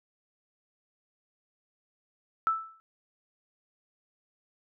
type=tone with exponential decay; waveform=sine; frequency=1318.5 Hz; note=E6; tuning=in tune; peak=-20 dBFS; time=2.47-2.8 s; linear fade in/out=0 ms; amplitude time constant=70 ms; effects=none